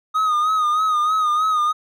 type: tone with vibrato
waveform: triangle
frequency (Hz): 1244.5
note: D#6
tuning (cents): 0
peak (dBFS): -14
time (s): 0.14-1.73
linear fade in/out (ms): 20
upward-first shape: sine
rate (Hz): 3.2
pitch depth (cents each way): 56
effects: none